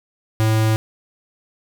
square tone, 110 Hz, A2, in tune, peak -15 dBFS, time 0.4-0.76 s, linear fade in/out 0 ms, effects none

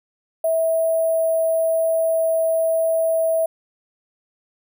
sine tone with sample-and-hold, 651 Hz, E5, 22 cents flat, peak -16 dBFS, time 0.44-3.46 s, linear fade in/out 5 ms, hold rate 11025 Hz, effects none

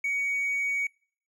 triangle tone, 2247 Hz, C#7, 23 cents sharp, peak -23 dBFS, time 0.04-0.87 s, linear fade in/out 5 ms, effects noise-tail reverb RT60 0.5 s tail -26 dB re dry + tanh soft clip ceiling -20 dBFS

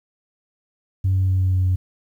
sine tone with pitch steps, 94.9 / 94.3 / 93.7 / 93.11 / 92.52 / 91.93 Hz, F#2 / F#2 / F#2 / F#2 / F#2 / F#2, +44 / +33 / +22 / +11 / 0 / -11 cents, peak -14 dBFS, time 1.04-1.76 s, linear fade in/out 10 ms, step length 120 ms, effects tanh soft clip ceiling -13 dBFS + 9-bit

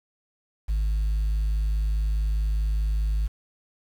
sine tone, 52.4 Hz, G#1, 16 cents sharp, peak -19 dBFS, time 0.68-3.28 s, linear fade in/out 20 ms, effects tanh soft clip ceiling -20 dBFS + 8-bit

